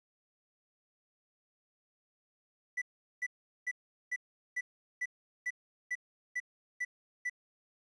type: tone bursts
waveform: triangle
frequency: 1975.5 Hz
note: B6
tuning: in tune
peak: -30 dBFS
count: 11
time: 2.77-7.298 s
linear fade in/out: 10 ms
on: 48 ms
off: 400 ms
effects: resampled to 22050 Hz + 11-bit